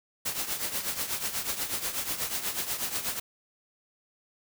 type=noise with tremolo; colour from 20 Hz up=white; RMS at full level=-29 dBFS; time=0.25-3.2 s; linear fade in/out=10 ms; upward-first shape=triangle; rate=8.2 Hz; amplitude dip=75%; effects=none